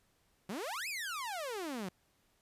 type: exponential two-way sweep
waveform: sawtooth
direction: up then down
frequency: 173.4 to 2629 to 173.4 Hz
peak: -34 dBFS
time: 0.49-1.89 s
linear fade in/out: 5 ms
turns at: 0.88 s
effects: pink hiss -73 dBFS RMS until 2.41 s + resampled to 32000 Hz